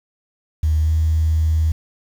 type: tone with pitch glide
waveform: sine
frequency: 77.78 to 79.46 Hz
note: D#2 to D#2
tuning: 0 to +37 cents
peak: -13 dBFS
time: 0.63-1.72 s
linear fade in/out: 5 ms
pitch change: +37 cents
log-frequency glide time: 0.82-0.91 s
effects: tanh soft clip ceiling -9 dBFS + 7-bit